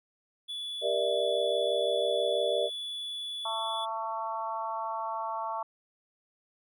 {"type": "tone", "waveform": "triangle", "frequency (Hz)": 3435, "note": "A7", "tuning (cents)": -42, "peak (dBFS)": -33, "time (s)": [0.48, 3.86], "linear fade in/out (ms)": 20}
{"type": "chord", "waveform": "sine", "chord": "E half-diminished seventh", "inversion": "first", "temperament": "just", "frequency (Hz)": [395.6, 474.7, 593.3, 659.3], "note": ["G4", "Bb4", "D5", "E5"], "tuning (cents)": [16, 31, 18, 0], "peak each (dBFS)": [-34, -31, -29, -33], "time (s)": [0.81, 2.7], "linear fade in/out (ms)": 50}
{"type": "harmonic tone", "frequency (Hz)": 223.3, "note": "A3", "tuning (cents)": 26, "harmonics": [3, 4, 5, 6], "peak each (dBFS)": [-38, -34, -36, -45], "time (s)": [3.45, 5.63], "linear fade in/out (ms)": 5}
{"effects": []}